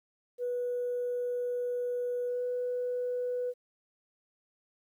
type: tone with pitch glide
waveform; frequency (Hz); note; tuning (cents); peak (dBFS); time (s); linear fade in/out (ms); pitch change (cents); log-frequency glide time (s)
sine; 490 to 494.3; B4 to B4; -14 to +1; -29; 0.38-3.54; 50; +15; 2.28-2.43
effects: tanh soft clip ceiling -25 dBFS + 11-bit